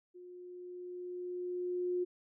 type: tone with level ramp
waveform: sine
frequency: 358.4 Hz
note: F4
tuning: 45 cents sharp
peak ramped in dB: -49 to -30 dBFS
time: 0.14-2.05 s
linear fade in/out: 20 ms
effects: none